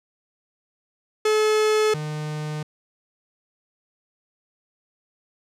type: tone pair in turn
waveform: 45% pulse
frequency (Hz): 430 / 152.03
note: A4 / D#3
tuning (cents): -40 / -40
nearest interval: octave + tritone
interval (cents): 1800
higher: first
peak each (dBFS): -17 / -27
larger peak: first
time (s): 1.25-1.94 / 1.94-2.63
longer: neither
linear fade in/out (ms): 5
effects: low-pass 9000 Hz 12 dB/octave